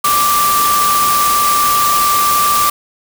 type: tone in noise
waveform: sine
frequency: 1174 Hz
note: D6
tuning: 1 cent flat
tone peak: -11 dBFS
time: 0.04-2.7 s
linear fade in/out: 5 ms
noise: white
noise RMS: -17 dBFS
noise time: 0.04-2.7 s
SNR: +3 dB
effects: none